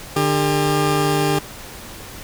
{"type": "tone pair together", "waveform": "20% pulse", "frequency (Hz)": [149.83, 400], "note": ["D3", "G4"], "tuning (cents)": [35, 35], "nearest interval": "octave + perfect fourth", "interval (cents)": 1700, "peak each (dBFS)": -14, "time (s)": [0.16, 1.39], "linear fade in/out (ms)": 5, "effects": ["pink hiss -36 dBFS RMS until 2.23 s"]}